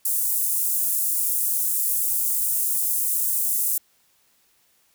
pink high-pass noise, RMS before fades -23 dBFS, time 0.05-3.78 s, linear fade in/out 5 ms, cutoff 9300 Hz, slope 24 dB/octave, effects white hiss -63 dBFS RMS until 4.94 s

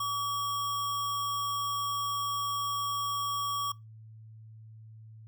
sine tone with sample-and-hold, 1143 Hz, D6, 47 cents flat, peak -29 dBFS, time 0-3.72 s, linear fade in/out 5 ms, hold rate 4410 Hz, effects noise-tail reverb RT60 0.2 s tail -22 dB re dry + added 110 Hz sine -47 dBFS peak until 5.27 s

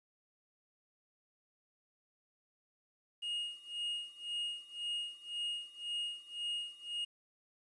triangle tone with tremolo, 2862 Hz, F7, 42 cents sharp, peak -33 dBFS, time 3.22-7.05 s, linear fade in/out 10 ms, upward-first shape sine, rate 1.9 Hz, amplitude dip 90%, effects resampled to 22050 Hz + 11-bit

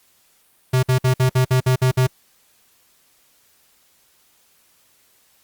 square tone bursts, 128.6 Hz, C3, 30 cents flat, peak -14 dBFS, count 9, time 0.73-2.07 s, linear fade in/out 10 ms, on 100 ms, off 55 ms, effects white hiss -58 dBFS RMS until 5.43 s + Opus 48 kbps

